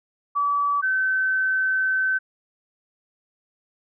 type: tone pair in turn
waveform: sine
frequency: 1148 / 1532.4 Hz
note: D6 / G6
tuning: -40 / -40 cents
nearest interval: perfect fourth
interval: 500 cents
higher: second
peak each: -19 dBFS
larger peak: neither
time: 0.35-0.82 / 0.82-2.19 s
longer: second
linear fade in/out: 20 ms
effects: none